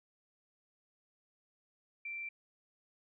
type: tone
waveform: sine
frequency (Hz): 2349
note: D7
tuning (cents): 0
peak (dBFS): -39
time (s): 2.05-2.29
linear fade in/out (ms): 5
effects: none